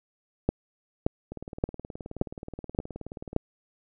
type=two click trains; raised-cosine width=2 ms; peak=-9 / -24 dBFS; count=6 / 39; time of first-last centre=0.49-3.364 / 1.32-3.331 s; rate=1.74 / 18.9 Hz; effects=none